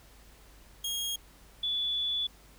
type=tone pair in turn; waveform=sawtooth / sine; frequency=3266 / 3445 Hz; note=G#7 / A7; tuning=-30 / -37 cents; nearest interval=minor second; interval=93 cents; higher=second; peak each=-28 dBFS; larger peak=neither; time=0.84-1.16 / 1.63-2.27 s; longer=second; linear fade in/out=5 ms; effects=added 50 Hz sine -56 dBFS peak until 2.58 s + pink hiss -58 dBFS RMS until 2.58 s